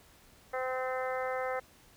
harmonic tone, 257.7 Hz, C4, 26 cents flat, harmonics 2 / 3 / 4 / 5 / 6 / 7 / 8, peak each -34 / -38 / -44 / -40 / -45 / -44 / -44 dBFS, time 0.53-1.6 s, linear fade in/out 10 ms, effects pink hiss -60 dBFS RMS until 1.96 s

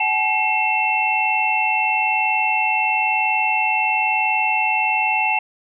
sine tone cluster, 757 / 858 / 2149 / 2680 Hz, F#5 / A5 / C7 / E7, +39 / -44 / +46 / +28 cents, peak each -25 / -21 / -26 / -19 dBFS, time 0-5.39 s, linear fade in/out 5 ms, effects none

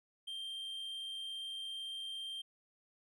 triangle tone with amplitude modulation, 3167 Hz, G7, 17 cents sharp, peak -38 dBFS, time 0.27-2.42 s, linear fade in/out 10 ms, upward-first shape sine, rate 97.7 Hz, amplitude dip 25%, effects none

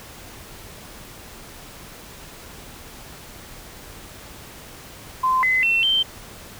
sine tone with pitch steps, 1034 / 2035 / 2700 / 3122 Hz, C6 / C7 / E7 / G7, -21 / -49 / +41 / -8 cents, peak -16 dBFS, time 5.23-6.03 s, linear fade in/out 10 ms, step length 200 ms, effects pink hiss -41 dBFS RMS until 6.59 s

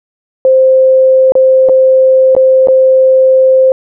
sine tone with dropouts, 523.3 Hz, C5, in tune, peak -3 dBFS, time 0.45-3.72 s, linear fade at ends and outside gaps 1 ms, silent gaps 1.321-1.353 / 1.688-1.694 / 2.351-2.365 / 2.673-2.684 s, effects none

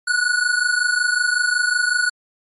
square tone pair together, 1454.6 / 1480 Hz, F#6 / F#6, -30 / 0 cents, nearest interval unison, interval 30 cents, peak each -20 dBFS, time 0.07-2.1 s, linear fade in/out 10 ms, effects MP3 48 kbps

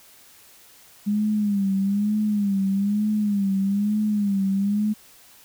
sine tone with vibrato, 203.1 Hz, G#3, 38 cents flat, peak -19 dBFS, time 1.06-4.94 s, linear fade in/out 20 ms, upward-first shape sine, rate 1.1 Hz, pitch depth 83 cents each way, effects white hiss -51 dBFS RMS until 5.44 s

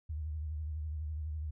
sine tone with vibrato, 76.8 Hz, D#2, 22 cents flat, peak -35 dBFS, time 0.09-1.51 s, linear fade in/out 10 ms, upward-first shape triangle, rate 12 Hz, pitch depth 94 cents each way, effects none

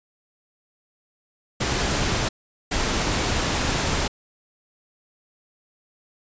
pink noise bursts at uneven times, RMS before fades -23 dBFS, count 2, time 1.6-2.29 / 2.71-4.08 s, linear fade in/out 10 ms, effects resampled to 16000 Hz

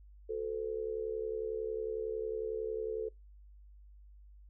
sine tone with amplitude modulation, 440 Hz, A4, in tune, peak -30 dBFS, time 0.29-3.09 s, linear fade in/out 10 ms, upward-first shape sine, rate 71 Hz, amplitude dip 80%, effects noise-tail reverb RT60 0.2 s tail -25 dB re dry + added 50 Hz sine -53 dBFS peak until 4.49 s

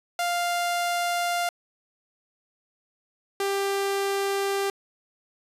sawtooth tone pair in turn, 698.5 / 395.3 Hz, F5 / G4, 0 / +15 cents, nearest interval minor seventh, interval 985 cents, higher first, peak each -20 dBFS, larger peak neither, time 0.19-1.49 / 3.4-4.7 s, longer neither, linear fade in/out 2 ms, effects resampled to 32000 Hz

